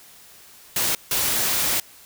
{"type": "noise bursts at uneven times", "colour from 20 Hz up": "white", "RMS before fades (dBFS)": -22, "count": 2, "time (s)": [[0.76, 0.95], [1.11, 1.8]], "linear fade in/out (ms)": 2, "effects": ["white hiss -48 dBFS RMS until 2.05 s"]}